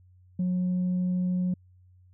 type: tone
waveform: sine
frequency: 181.3 Hz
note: F#3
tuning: 35 cents flat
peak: -22 dBFS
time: 0.39-1.54 s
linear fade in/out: 5 ms
effects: tanh soft clip ceiling -22 dBFS + added 91 Hz sine -54 dBFS peak until 2.13 s